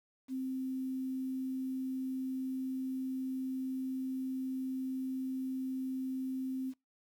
sine tone with quantisation, 261.6 Hz, C4, in tune, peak -34 dBFS, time 0.28-6.74 s, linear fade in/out 50 ms, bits 10, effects noise-tail reverb RT60 0.2 s tail -24 dB re dry

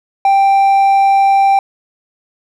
sine tone with hard clipping, 786 Hz, G5, 4 cents sharp, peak -8 dBFS, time 0.25-1.59 s, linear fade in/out 2 ms, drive 3 dB, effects none

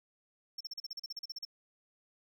triangle tone bursts, 5420 Hz, E8, 47 cents sharp, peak -37 dBFS, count 14, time 0.58-1.451 s, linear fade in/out 5 ms, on 26 ms, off 39 ms, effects none

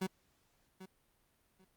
30% pulse tone with echo, 187.9 Hz, F#3, 27 cents sharp, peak -31 dBFS, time 0.01-0.07 s, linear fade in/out 10 ms, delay 790 ms, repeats 2, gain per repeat -14 dB, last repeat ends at 1.65 s, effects pink hiss -74 dBFS RMS until 1.76 s + Opus 48 kbps

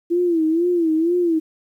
sine tone with vibrato, 334.8 Hz, E4, 27 cents sharp, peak -15 dBFS, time 0.1-1.4 s, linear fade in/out 20 ms, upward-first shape sine, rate 2.1 Hz, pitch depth 110 cents each way, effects 9-bit

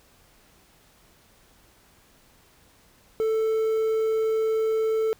triangle tone with quantisation, 441.6 Hz, A4, 6 cents sharp, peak -19 dBFS, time 3.2-5.13 s, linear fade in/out 0 ms, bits 8, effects pink hiss -58 dBFS RMS until 5.19 s

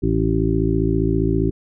harmonic tone, 55 Hz, A1, in tune, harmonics 1 / 2 / 3 / 5 / 6 / 7, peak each -23 / -23 / -23 / -23 / -23 / -23 dBFS, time 0.02-1.51 s, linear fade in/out 20 ms, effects none

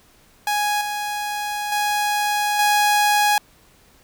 sawtooth tone with level steps, 830.6 Hz, G#5, in tune, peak -15 / -20 / -15 / -11 dBFS, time 0.47-3.38 s, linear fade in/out 2 ms, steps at 0.81 / 1.72 / 2.59 s, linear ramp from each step 2 ms, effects pink hiss -54 dBFS RMS until 4.03 s

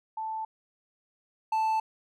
sine / triangle tone pair in turn, 880 / 880 Hz, A5 / A5, 0 / 0 cents, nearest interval unison, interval 0 cents, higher neither, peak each -31 / -22 dBFS, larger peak second, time 0.17-0.45 / 1.52-1.8 s, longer neither, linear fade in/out 5 ms, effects none

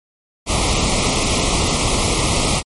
pink band-stop noise, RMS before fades -17 dBFS, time 0.46-2.63 s, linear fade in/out 50 ms, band 1300 to 2000 Hz, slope 96 dB/octave, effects MP3 48 kbps

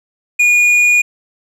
triangle tone with tanh clipping, 2443 Hz, D#7, 32 cents flat, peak -9 dBFS, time 0.39-1.02 s, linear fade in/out 10 ms, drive 11 dB, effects none

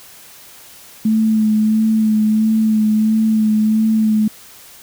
sine tone with vibrato, 217.5 Hz, A3, 20 cents flat, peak -11 dBFS, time 1.05-4.28 s, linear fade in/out 5 ms, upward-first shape sine, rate 1.5 Hz, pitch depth 23 cents each way, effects white hiss -41 dBFS RMS until 4.82 s

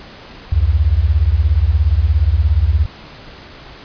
sine beating tone pair, 67.2 / 84.2 Hz, C2 / E2, +47 / +37 cents, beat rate 17 Hz, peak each -13 dBFS, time 0.52-2.86 s, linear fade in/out 5 ms, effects pink hiss -37 dBFS RMS until 3.84 s + resampled to 11025 Hz

